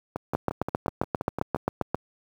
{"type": "two click trains", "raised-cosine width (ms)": 1, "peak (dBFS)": [-15, -9], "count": [9, 13], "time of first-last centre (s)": [[0.16, 1.561], [0.35, 1.946]], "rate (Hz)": [5.71, 7.52], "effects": ["high-pass 80 Hz 12 dB/octave", "8-bit"]}